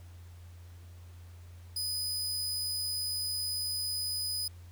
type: tone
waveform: sawtooth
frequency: 4989 Hz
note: D#8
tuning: 4 cents sharp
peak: -29 dBFS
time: 1.76-4.48 s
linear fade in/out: 5 ms
effects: added 87 Hz sine -47 dBFS peak until 4.71 s + pink hiss -62 dBFS RMS until 4.71 s